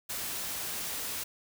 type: noise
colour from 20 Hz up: white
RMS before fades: -36 dBFS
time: 0.09-1.24 s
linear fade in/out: 10 ms
effects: none